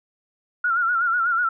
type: tone with vibrato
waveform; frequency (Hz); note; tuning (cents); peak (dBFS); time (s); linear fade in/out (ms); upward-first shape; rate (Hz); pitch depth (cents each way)
sine; 1400; F6; +4; -18; 0.64-1.49; 5; sine; 8.1; 83
effects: none